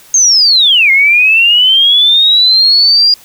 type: linear two-way sweep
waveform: sine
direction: down then up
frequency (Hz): 6490 to 2112 to 4849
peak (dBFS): -4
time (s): 0.14-3.14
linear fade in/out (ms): 2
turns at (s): 0.91
effects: white hiss -40 dBFS RMS until 3.24 s